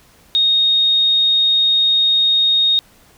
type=tone; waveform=sine; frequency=3720 Hz; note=A#7; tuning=4 cents flat; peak=-11 dBFS; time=0.35-2.79 s; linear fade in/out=0 ms; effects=pink hiss -50 dBFS RMS until 3.17 s